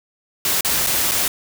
white noise with dropouts, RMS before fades -19 dBFS, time 0.45-1.28 s, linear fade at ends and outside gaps 2 ms, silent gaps 0.609-0.647 / 0.865-0.869 / 1.113-1.117 s, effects none

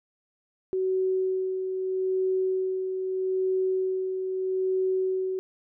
sine tone with tremolo, 375.7 Hz, F#4, 26 cents sharp, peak -22 dBFS, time 0.73-5.39 s, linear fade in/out 0 ms, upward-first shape sine, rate 0.79 Hz, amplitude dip 45%, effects none

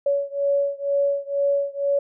sine beating tone pair, 562 / 564.1 Hz, C#5 / C#5, +24 / +30 cents, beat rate 2.1 Hz, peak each -22 / -23 dBFS, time 0.06-1.99 s, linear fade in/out 5 ms, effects none

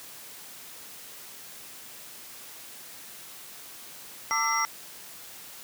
sine tone cluster, 901 / 1177 / 1327 / 2028 / 5620 Hz, A5 / D6 / E6 / B6 / F8, +41 / +3 / +11 / +45 / +10 cents, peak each -30 dBFS, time 4.31-4.65 s, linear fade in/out 0 ms, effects white hiss -45 dBFS RMS until 5.63 s + high-pass 100 Hz 12 dB/octave

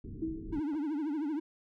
pink low-pass noise, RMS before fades -43 dBFS, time 0.04-0.6 s, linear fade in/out 2 ms, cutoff 420 Hz, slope 96 dB/octave
sine tone with exponential decay, 321.6 Hz, E4, 43 cents flat, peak -29 dBFS, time 0.22-0.73 s, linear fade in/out 5 ms, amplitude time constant 110 ms
triangle tone with vibrato, 300.2 Hz, D4, 38 cents sharp, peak -29 dBFS, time 0.52-1.4 s, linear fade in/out 10 ms, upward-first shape triangle, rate 13 Hz, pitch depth 160 cents each way
clicks, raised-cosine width 1 ms, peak -38 dBFS, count 2, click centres 0.735 / 0.75 s
effects none

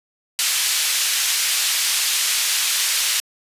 pink band-pass noise, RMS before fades -20 dBFS, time 0.39-3.2 s, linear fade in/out 0 ms, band 2800 to 13000 Hz, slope 12 dB/octave, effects resampled to 32000 Hz

